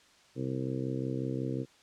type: harmonic tone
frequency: 65.5 Hz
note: C2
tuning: 2 cents sharp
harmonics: 2 / 3 / 4 / 5 / 6 / 7 / 8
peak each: -35 / -42 / -37 / -38 / -44 / -40 / -46 dBFS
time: 0.35-1.66 s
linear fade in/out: 50 ms
effects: white hiss -61 dBFS RMS until 1.82 s + low-pass 6000 Hz 12 dB/octave